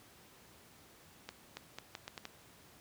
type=accelerating click train; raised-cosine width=0.2 ms; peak=-25 dBFS; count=7; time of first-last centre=1.29-2.254 s; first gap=280 ms; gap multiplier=0.77; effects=pink hiss -60 dBFS RMS until 2.8 s + high-pass 80 Hz 12 dB/octave